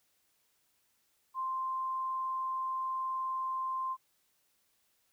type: tone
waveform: sine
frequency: 1046.5 Hz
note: C6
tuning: in tune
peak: -32 dBFS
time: 1.34-3.97 s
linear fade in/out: 50 ms
effects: white hiss -74 dBFS RMS until 5.12 s